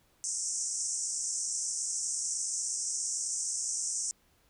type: band-pass noise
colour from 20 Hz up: white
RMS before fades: -34 dBFS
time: 0.24-4.11 s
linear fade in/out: 0 ms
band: 5500 to 8800 Hz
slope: 96 dB/octave
effects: pink hiss -68 dBFS RMS until 4.49 s